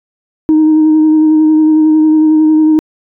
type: tone with vibrato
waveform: sine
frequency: 311.1 Hz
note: D#4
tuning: in tune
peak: -3 dBFS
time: 0.49-2.79 s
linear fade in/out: 0 ms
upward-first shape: sine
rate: 11 Hz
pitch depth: 18 cents each way
effects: tanh soft clip ceiling -2 dBFS